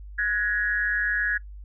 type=tone with amplitude modulation; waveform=sine; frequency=1671 Hz; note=G#6; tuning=10 cents sharp; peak=-18 dBFS; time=0.18-1.38 s; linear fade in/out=10 ms; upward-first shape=sine; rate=208 Hz; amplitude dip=85%; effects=noise-tail reverb RT60 0.1 s tail -21 dB re dry + added 50 Hz sine -38 dBFS peak until 1.64 s